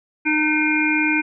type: harmonic tone with a mistuned harmonic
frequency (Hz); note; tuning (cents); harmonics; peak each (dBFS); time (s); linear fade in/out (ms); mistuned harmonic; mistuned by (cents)
305.9; D#4; -29; 1 / 3 / 5 / 7 / 8; -20 / -29 / -25 / -25 / -20; 0.25-1.22; 20; 8; -28
effects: none